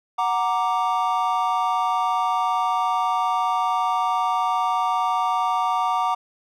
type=chord; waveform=triangle; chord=Gb augmented; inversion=none; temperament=equal; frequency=740 / 932.3 / 1174.7 Hz; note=Gb5 / Bb5 / D6; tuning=0 / 0 / 0 cents; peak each=-22 dBFS; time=0.18-6.15 s; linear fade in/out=10 ms; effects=none